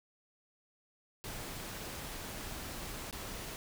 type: noise with dropouts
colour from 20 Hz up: pink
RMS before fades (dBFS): -43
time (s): 1.24-3.56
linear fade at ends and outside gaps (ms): 0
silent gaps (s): 3.11-3.127
effects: none